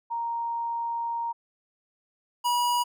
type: tone pair in turn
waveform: sine / square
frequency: 932.3 / 968.1 Hz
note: A#5 / B5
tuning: 0 / -35 cents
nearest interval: minor second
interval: 65 cents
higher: second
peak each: -27 / -23 dBFS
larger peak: second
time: 0.1-1.33 / 2.44-2.84 s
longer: first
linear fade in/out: 20 ms
effects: none